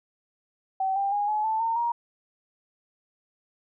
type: tone with pitch steps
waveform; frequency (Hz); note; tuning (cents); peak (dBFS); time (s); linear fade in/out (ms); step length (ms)
sine; 766 / 793 / 821 / 849.9 / 879.9 / 910.9 / 943.1; G5 / G5 / G#5 / G#5 / A5 / A#5 / A#5; -40 / +20 / -20 / +40 / 0 / -40 / +20; -23; 0.8-1.92; 5; 160
effects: none